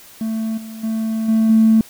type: tone with level steps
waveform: triangle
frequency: 221.7 Hz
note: A3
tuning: 13 cents sharp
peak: -17 / -28 / -16 / -9 / -5 dBFS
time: 0.21-1.81 s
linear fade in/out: 2 ms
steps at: 0.57 / 0.83 / 1.28 / 1.49 s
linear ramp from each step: 10 ms
effects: tanh soft clip ceiling -6 dBFS + white hiss -43 dBFS RMS until 1.89 s